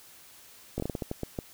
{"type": "slowing click train", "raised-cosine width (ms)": 2, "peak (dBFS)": -18, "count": 10, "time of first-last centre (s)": [0.78, 1.388], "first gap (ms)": 19, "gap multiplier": 1.3, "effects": ["white hiss -53 dBFS RMS until 1.53 s"]}